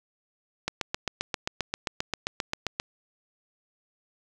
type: click train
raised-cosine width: 0.2 ms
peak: -10 dBFS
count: 17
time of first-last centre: 0.68-2.799 s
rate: 7.55 Hz
effects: none